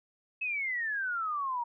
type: exponential sweep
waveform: sine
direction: down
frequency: 2609 to 932.3 Hz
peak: -30 dBFS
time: 0.41-1.64 s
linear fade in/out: 10 ms
effects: none